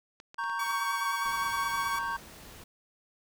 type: clicks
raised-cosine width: 0.2 ms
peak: -30 dBFS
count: 6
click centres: 0.201 / 0.344 / 0.439 / 0.497 / 0.665 / 0.709 s
type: chord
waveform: triangle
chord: G diminished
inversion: first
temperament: equal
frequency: 932.3 / 1108.7 / 1568 Hz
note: Bb5 / Db6 / G6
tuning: 0 / 0 / 0 cents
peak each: -33 dBFS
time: 0.38-2.17 s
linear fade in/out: 10 ms
type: tone with vibrato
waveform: sawtooth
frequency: 1124 Hz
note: C#6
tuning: 24 cents sharp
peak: -29 dBFS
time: 0.59-1.99 s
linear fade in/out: 5 ms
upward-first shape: square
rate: 9.6 Hz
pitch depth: 14 cents each way
type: noise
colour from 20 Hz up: pink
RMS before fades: -49 dBFS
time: 1.25-2.64 s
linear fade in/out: 5 ms
effects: none